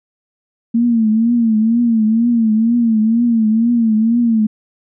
sine tone with vibrato, 227.3 Hz, A#3, 43 cents flat, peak -10 dBFS, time 0.74-4.47 s, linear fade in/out 10 ms, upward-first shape triangle, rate 2.1 Hz, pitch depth 110 cents each way, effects none

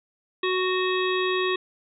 harmonic tone with a mistuned harmonic, 370 Hz, F#4, in tune, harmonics 1 / 3 / 5 / 7 / 9 / 10, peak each -24 / -29 / -31 / -32 / -34 / -34 dBFS, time 0.43-1.56 s, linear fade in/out 5 ms, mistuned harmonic 10, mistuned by +33 cents, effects none

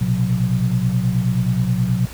sine tone cluster, 119.1 / 128.5 / 182 Hz, A#2 / C3 / F#3, +38 / -31 / -28 cents, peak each -20 dBFS, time 0.01-2.06 s, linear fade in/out 5 ms, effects added 59 Hz sine -35 dBFS peak until 2.13 s + pink hiss -38 dBFS RMS until 2.13 s

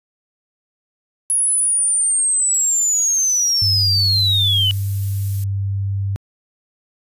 sine linear sweep, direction down, 10548 to 2944 Hz, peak -14 dBFS, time 1.3-4.71 s, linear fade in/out 0 ms
violet noise, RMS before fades -33 dBFS, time 2.53-5.44 s, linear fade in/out 2 ms
sine tone with pitch glide, 98 to 98.57 Hz, G2 to G2, 0 to +10 cents, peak -18 dBFS, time 3.62-6.16 s, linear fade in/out 0 ms, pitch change +10 cents, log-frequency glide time 4.4-4.88 s
effects resampled to 32000 Hz

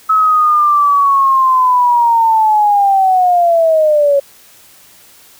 sine linear sweep, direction down, 1294 to 554.4 Hz, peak -7 dBFS, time 0.09-4.2 s, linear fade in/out 10 ms, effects white hiss -43 dBFS RMS until 5.39 s

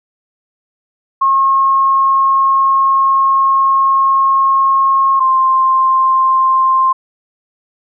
sine tone pair in turn, 1081 / 1052 Hz, C#6 / C6, -44 / +9 cents, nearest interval unison, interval 47 cents, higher first, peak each -8 dBFS, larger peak neither, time 1.21-5.2 / 5.2-6.93 s, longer first, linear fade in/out 10 ms, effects none

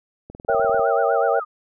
click train, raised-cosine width 2 ms, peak -24 dBFS, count 11, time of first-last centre 0.3-0.795 s, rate 20.2 Hz
sine chord, A# diminished seventh, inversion none, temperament equal, 466.2 / 554.4 / 659.3 / 784 Hz, A#4 / C#5 / E5 / G5, 0 / 0 / 0 / 0 cents, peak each -22 dBFS, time 0.48-1.4 s, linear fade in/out 10 ms
sine tone with vibrato, 1333 Hz, E6, 19 cents sharp, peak -26 dBFS, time 0.48-1.45 s, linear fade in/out 20 ms, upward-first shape sine, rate 8.1 Hz, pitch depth 160 cents each way
effects none

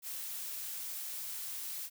blue noise, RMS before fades -41 dBFS, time 0.02-1.9 s, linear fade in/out 50 ms, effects none

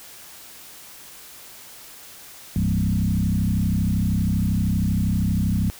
sine tone with frequency modulation, 138.59 Hz, C#3, in tune, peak -18 dBFS, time 2.56-5.7 s, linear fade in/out 0 ms, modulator 32.7 Hz, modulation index 2.6, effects white hiss -43 dBFS RMS until 5.79 s

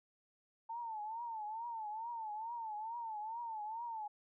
sine tone with vibrato, 893 Hz, A5, 25 cents sharp, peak -40 dBFS, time 0.69-4.08 s, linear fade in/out 10 ms, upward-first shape triangle, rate 2.3 Hz, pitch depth 130 cents each way, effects none

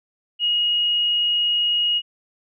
sine tone, 2882 Hz, F#7, 46 cents flat, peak -17 dBFS, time 0.39-2.02 s, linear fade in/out 50 ms, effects none

